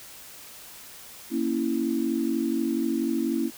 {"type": "chord", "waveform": "sine", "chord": "A# diminished", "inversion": "none", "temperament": "equal", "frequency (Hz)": [233.1, 277.2, 329.6], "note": ["A#3", "C#4", "E4"], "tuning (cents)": [0, 0, 0], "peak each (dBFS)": [-28, -28, -27], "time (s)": [1.3, 3.51], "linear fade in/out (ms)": 50, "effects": ["white hiss -45 dBFS RMS until 3.57 s"]}